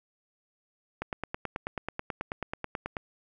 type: click train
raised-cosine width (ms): 0.5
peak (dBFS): -17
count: 19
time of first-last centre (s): 1.02-2.968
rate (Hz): 9.24
effects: none